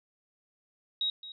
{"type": "tone with echo", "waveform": "sine", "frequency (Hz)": 3801, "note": "A#7", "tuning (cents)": 33, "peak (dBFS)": -27, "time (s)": [1.01, 1.1], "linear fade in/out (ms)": 2, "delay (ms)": 220, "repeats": 1, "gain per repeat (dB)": -14, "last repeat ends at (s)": 1.32, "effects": []}